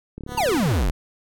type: click train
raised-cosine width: 3 ms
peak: -21 dBFS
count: 20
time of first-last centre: 0.18-0.715 s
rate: 35.5 Hz
type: tone with tremolo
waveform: 10% pulse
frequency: 246.9 Hz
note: B3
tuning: in tune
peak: -24 dBFS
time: 0.27-0.87 s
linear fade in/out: 50 ms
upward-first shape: sine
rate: 4.7 Hz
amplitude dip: 45%
type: exponential sweep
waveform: square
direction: down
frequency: 987.8 to 35.34 Hz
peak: -19 dBFS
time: 0.37-0.91 s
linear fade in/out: 10 ms
effects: none